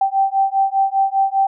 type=beating tone pair; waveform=sine; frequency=777 / 782 Hz; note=G5 / G5; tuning=-16 / -4 cents; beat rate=5 Hz; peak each=-17 dBFS; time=0.01-1.47 s; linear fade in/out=5 ms; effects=none